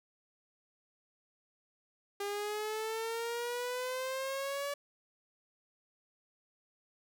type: exponential sweep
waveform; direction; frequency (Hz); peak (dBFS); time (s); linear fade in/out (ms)
sawtooth; up; 401.8 to 573; -31; 2.2-4.74; 5
effects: none